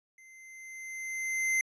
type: tone with level ramp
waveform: square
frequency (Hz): 2074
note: C7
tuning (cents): -16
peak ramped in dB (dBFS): -54 to -25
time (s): 0.18-1.61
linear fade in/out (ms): 2
effects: resampled to 22050 Hz